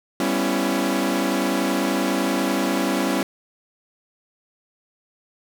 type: chord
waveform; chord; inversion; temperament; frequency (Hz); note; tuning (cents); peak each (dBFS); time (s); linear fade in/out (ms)
sawtooth; C# half-diminished seventh; second; equal with one note detuned; 196 / 246.9 / 277.2 / 334.6; G3 / B3 / C#4 / E4; 0 / 0 / 0 / +26; -22 / -23 / -20 / -22; 0.2-3.23; 2
effects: none